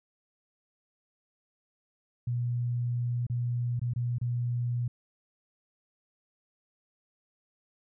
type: tone with dropouts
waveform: sine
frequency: 121 Hz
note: B2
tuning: 35 cents flat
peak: -27 dBFS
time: 2.27-4.88 s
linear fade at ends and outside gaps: 5 ms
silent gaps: 3.267-3.298 / 3.795-3.815 / 3.936-3.96 / 4.184-4.213 s
effects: none